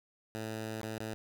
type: tone with dropouts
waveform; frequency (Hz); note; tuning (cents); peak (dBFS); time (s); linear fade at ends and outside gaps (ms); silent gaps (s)
10% pulse; 110; A2; 0; -29; 0.35-1.14; 0; 0.814-0.832 / 0.982-1.004
effects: none